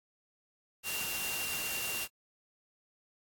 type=tone in noise; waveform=sine; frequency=2767 Hz; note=F7; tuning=17 cents flat; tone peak=-38 dBFS; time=0.83-2.08 s; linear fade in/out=50 ms; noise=white; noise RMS=-37 dBFS; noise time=0.83-2.08 s; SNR=-4 dB; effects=AAC 64 kbps